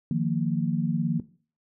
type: chord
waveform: sine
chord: Eb suspended second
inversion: none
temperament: equal with one note detuned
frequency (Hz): 155.56 / 174.61 / 230.8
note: Eb3 / F3 / Bb3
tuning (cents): 0 / 0 / -17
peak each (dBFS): -27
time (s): 0.11-1.2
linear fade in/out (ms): 2
effects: noise-tail reverb RT60 0.4 s tail -17 dB re dry